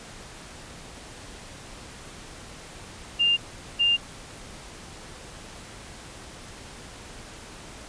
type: tone pair in turn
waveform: sine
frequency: 2801 / 2801 Hz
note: F7 / F7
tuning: +4 / +4 cents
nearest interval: unison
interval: 0 cents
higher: neither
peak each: -18 dBFS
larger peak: neither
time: 3.19-3.37 / 3.79-3.97 s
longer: neither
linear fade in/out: 20 ms
effects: pink hiss -43 dBFS RMS until 7.88 s + resampled to 22050 Hz